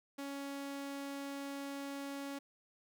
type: tone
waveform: sawtooth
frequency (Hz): 278.9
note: C#4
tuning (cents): +11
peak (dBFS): -37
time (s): 0.18-2.39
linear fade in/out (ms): 10
effects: none